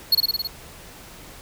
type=tone with echo; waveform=square; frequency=4337 Hz; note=C#8; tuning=39 cents flat; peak=-13 dBFS; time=0.12-0.15 s; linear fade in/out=5 ms; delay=54 ms; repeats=6; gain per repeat=-2 dB; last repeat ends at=0.474 s; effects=pink hiss -43 dBFS RMS until 1.41 s